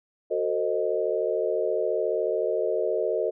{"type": "chord", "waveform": "sine", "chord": "F# diminished seventh", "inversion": "none", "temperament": "equal with one note detuned", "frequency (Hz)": [370, 449.2, 523.3, 622.3], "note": ["F#4", "A4", "C5", "Eb5"], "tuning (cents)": [0, 36, 0, 0], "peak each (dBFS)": [-30, -27, -30, -28], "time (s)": [0.3, 3.31], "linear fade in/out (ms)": 20, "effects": []}